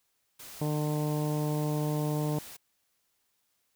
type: noise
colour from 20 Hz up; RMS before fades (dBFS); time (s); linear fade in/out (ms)
white; -46; 0.39-2.57; 10
type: harmonic tone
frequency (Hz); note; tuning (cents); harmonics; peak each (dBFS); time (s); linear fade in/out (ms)
150.5; D3; +43; 1 / 2 / 3 / 4 / 5 / 6 / 7; -29 / -34 / -37 / -39 / -44 / -43 / -48; 0.61-2.39; 5
effects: white hiss -75 dBFS RMS until 3.75 s